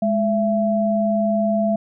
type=tone pair together; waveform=sine; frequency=209.3 / 670 Hz; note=G#3 / E5; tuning=+14 / +28 cents; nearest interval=octave + minor sixth; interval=2014 cents; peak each=-19 dBFS; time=0.02-1.76 s; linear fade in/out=5 ms; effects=none